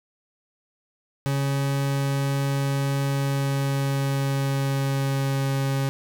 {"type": "tone with pitch glide", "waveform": "40% pulse", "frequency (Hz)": [138.59, 136.45], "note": ["C#3", "C#3"], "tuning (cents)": [0, -27], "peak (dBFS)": -21, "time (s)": [1.26, 5.89], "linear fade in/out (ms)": 0, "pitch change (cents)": -27, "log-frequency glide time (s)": [3.03, 5.53], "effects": []}